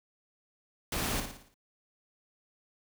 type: noise with echo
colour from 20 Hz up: pink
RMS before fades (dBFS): -33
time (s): 0.92-1.2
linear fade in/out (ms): 2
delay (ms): 57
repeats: 6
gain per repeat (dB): -6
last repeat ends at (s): 1.542
effects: none